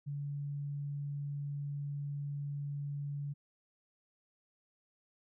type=tone; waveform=sine; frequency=143.2 Hz; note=D3; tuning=43 cents flat; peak=-36 dBFS; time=0.06-3.34 s; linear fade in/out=20 ms; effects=none